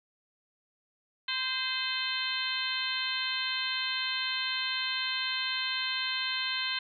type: harmonic tone with a mistuned harmonic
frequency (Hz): 516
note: C5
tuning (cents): -24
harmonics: 2 / 3 / 4 / 5 / 6 / 7 / 8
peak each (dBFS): -41 / -37 / -38 / -38 / -35 / -38 / -36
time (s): 1.28-6.79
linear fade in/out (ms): 5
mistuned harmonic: 3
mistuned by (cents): +31
effects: none